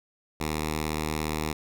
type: tone with notch filter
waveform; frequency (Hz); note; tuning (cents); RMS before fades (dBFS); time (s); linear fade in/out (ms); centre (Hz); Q
5% pulse; 77.2; D#2; -13; -30; 0.4-1.53; 5; 610; 1.5
effects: none